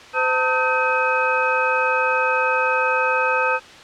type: tone cluster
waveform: sine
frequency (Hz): 514 / 900 / 1269 / 1548 / 2533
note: C5 / A5 / D#6 / G6 / D#7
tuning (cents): -31 / +39 / +34 / -22 / +30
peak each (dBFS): -23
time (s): 0.13-3.6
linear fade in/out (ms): 50
effects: white hiss -41 dBFS RMS until 3.83 s + low-pass 4000 Hz 12 dB/octave